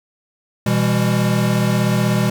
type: chord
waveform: square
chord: E minor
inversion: second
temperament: equal with one note detuned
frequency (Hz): 123.47 / 164.81 / 200.3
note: B2 / E3 / G3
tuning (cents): 0 / 0 / +38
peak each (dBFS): -19 / -22 / -19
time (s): 0.66-2.3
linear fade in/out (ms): 5
effects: 8-bit